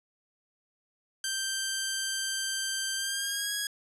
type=tone with pitch glide; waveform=10% pulse; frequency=1568 to 1657.4 Hz; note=G6 to G#6; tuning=0 to -4 cents; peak=-21 dBFS; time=1.24-3.67 s; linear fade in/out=2 ms; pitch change=+96 cents; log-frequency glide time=2.96-3.53 s; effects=resampled to 32000 Hz